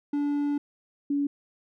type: tone pair in turn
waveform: triangle / sine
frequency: 289 / 284.7 Hz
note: D4 / C#4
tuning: -28 / +46 cents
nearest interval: unison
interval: 26 cents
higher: first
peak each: -22 / -23 dBFS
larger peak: first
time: 0.13-0.58 / 1.1-1.27 s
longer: first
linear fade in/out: 5 ms
effects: none